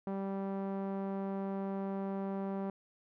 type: tone with low-pass filter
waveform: sawtooth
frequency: 195.1 Hz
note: G3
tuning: 8 cents flat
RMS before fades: -37 dBFS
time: 0.07-2.7 s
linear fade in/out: 2 ms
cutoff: 890 Hz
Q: 1.1
effects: none